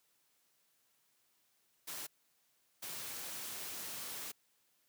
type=noise bursts at uneven times; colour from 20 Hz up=white; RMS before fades=-44 dBFS; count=2; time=1.87-2.07 / 2.82-4.32 s; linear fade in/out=10 ms; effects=white hiss -75 dBFS RMS until 4.88 s + high-pass 100 Hz 12 dB/octave